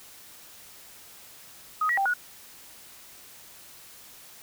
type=tone with pitch steps; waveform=sine; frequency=1254 / 1921 / 785 / 1458 Hz; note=D#6 / B6 / G5 / F#6; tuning=+13 / -48 / +2 / -26 cents; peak=-22 dBFS; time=1.81-2.138 s; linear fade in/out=5 ms; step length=82 ms; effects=white hiss -49 dBFS RMS until 4.42 s

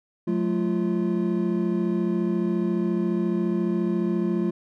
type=tone cluster; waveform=triangle; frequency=180.8 / 215.2 / 345.3 Hz; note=F#3 / A3 / F4; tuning=-40 / -38 / -20 cents; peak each=-24 dBFS; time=0.27-4.51 s; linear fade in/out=10 ms; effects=none

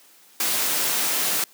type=noise; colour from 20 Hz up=white; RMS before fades=-23 dBFS; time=0.4-1.44 s; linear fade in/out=2 ms; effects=white hiss -53 dBFS RMS until 1.53 s + high-pass 200 Hz 12 dB/octave

